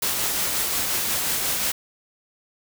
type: noise with tremolo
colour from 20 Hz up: white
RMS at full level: -23 dBFS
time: 0.02-1.72 s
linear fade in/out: 5 ms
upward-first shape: triangle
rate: 5.6 Hz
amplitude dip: 30%
effects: none